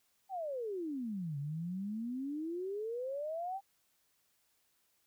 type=exponential two-way sweep; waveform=sine; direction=down then up; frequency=800 to 138.59 to 800 Hz; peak=-36 dBFS; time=0.29-3.61 s; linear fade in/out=50 ms; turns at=1.38 s; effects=white hiss -75 dBFS RMS until 5.06 s